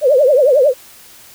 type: tone with vibrato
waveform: sine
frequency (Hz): 548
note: C#5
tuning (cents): -20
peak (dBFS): -7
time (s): 0.01-0.74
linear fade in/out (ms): 50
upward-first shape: triangle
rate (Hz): 11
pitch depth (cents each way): 230
effects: white hiss -41 dBFS RMS until 1.34 s